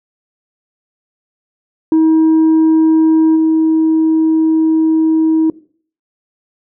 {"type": "tone with level steps", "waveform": "sine", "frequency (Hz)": 319, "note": "D#4", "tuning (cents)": 43, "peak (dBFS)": [-4, -7], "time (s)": [1.92, 5.5], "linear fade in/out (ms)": 2, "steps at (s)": 3.35, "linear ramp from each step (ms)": 20, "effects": ["noise-tail reverb RT60 0.5 s tail -20 dB re dry", "tanh soft clip ceiling -6 dBFS"]}